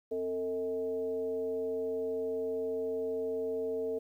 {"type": "tone with frequency modulation", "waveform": "sine", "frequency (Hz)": 450, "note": "A4", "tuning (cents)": 39, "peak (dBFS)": -31, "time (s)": [0.11, 3.99], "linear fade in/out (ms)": 10, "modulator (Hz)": 187, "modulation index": 0.56, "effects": ["11-bit"]}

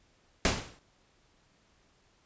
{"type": "noise with exponential decay", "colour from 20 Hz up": "pink", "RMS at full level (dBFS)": -22, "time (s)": [0.45, 0.79], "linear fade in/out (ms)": 1, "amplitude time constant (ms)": 73, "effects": ["pink hiss -67 dBFS RMS until 2.25 s", "resampled to 16000 Hz"]}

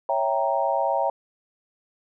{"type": "chord", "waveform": "sine", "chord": "C# diminished seventh", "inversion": "none", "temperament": "equal", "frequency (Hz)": [554.4, 659.3, 784, 932.3], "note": ["C#5", "E5", "G5", "Bb5"], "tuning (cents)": [0, 0, 0, 0], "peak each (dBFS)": -26, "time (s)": [0.09, 1.1], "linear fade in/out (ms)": 2, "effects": []}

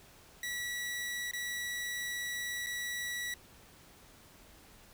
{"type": "tone with dropouts", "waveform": "sawtooth", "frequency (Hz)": 1942, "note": "B6", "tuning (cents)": -30, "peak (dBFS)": -32, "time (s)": [0.43, 3.34], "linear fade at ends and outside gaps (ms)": 2, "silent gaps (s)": [[1.312, 1.334], [2.663, 2.668]], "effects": ["pink hiss -58 dBFS RMS until 4.93 s"]}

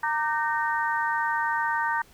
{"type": "harmonic tone with a mistuned harmonic", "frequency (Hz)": 307.6, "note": "D#4", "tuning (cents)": -20, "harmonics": [3, 4, 5, 6], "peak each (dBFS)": [-26, -33, -29, -31], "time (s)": [0.03, 2.02], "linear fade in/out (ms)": 5, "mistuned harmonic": 4, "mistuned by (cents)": -65, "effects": ["pink hiss -56 dBFS RMS until 2.13 s"]}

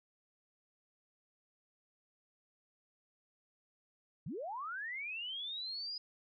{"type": "linear sweep", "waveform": "sine", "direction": "up", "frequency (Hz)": [113.7, 4989], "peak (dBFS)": -39, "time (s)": [4.26, 5.98], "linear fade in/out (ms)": 5, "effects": []}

